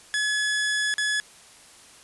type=tone with dropouts; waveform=sawtooth; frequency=1700 Hz; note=G#6; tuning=40 cents sharp; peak=-19 dBFS; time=0.14-1.2 s; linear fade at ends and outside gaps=0 ms; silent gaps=0.94-0.982 s; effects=white hiss -50 dBFS RMS until 2.03 s + resampled to 24000 Hz

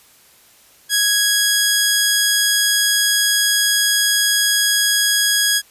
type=tone; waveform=10% pulse; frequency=1660 Hz; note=G#6; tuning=1 cent flat; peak=-5 dBFS; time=0.89-5.62 s; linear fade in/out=50 ms; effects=white hiss -50 dBFS RMS until 5.7 s + resampled to 32000 Hz

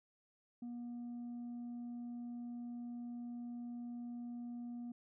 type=tone; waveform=sine; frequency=240 Hz; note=B3; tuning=49 cents flat; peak=-40 dBFS; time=0.62-4.92 s; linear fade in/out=5 ms; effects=tanh soft clip ceiling -42 dBFS

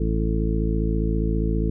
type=harmonic tone; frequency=54.9 Hz; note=A1; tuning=3 cents flat; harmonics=1 / 2 / 3 / 4 / 5 / 6 / 8; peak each=-22 / -30 / -27 / -30 / -33 / -30 / -31 dBFS; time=0-1.7 s; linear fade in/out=5 ms; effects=none

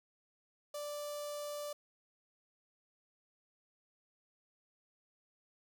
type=tone with notch filter; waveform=sawtooth; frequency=587 Hz; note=D5; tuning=1 cent flat; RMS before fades=-42 dBFS; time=0.74-1.73 s; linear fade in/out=5 ms; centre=2000 Hz; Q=0.76; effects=none

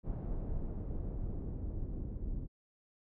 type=noise with low-pass filter sweep; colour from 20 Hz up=brown; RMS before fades=-38 dBFS; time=0.03-2.48 s; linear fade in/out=50 ms; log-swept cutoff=690 to 310 Hz; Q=0.86; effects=none

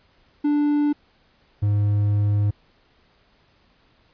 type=tone pair in turn; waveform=triangle; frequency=293.6 / 103.09 Hz; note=D4 / G#2; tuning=0 / -12 cents; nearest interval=octave + tritone; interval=1812 cents; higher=first; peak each=-15 dBFS; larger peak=neither; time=0.44-0.93 / 1.62-2.51 s; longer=second; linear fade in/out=10 ms; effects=pink hiss -60 dBFS RMS until 4.13 s + resampled to 11025 Hz

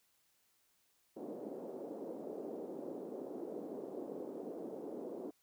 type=band-pass noise; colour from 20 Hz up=white; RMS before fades=-45 dBFS; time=1.16-5.31 s; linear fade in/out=10 ms; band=250 to 500 Hz; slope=24 dB/octave; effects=white hiss -75 dBFS RMS until 5.42 s

